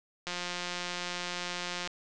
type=click train; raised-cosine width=0.2 ms; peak=-18 dBFS; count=285; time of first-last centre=0.27-1.875 s; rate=177 Hz; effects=resampled to 22050 Hz